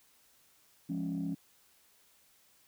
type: chord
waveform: sine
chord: Db major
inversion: first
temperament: just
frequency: 173.24 / 207.9 / 277.2 Hz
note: F3 / Ab3 / Db4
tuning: -14 / +2 / 0 cents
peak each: -35 / -39 / -35 dBFS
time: 0.89-1.35 s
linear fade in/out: 10 ms
effects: tanh soft clip ceiling -27 dBFS + white hiss -66 dBFS RMS until 2.67 s